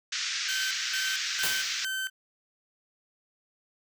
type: band-pass noise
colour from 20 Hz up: white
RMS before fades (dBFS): -32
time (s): 0.12-1.85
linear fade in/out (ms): 5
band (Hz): 1400 to 6400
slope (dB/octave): 48
type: tone with tremolo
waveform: 30% pulse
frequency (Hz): 1541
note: G6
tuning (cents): -30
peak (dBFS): -27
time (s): 0.48-2.1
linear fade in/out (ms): 10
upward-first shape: square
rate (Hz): 2.2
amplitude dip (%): 80
type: noise with exponential decay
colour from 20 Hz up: white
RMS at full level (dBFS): -27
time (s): 1.43-1.83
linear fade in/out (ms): 5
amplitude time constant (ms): 85
effects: none